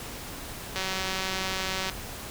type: click train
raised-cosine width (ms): 0.2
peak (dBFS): -13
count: 216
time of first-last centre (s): 0.76-1.898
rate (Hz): 189
effects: pink hiss -39 dBFS RMS until 2.3 s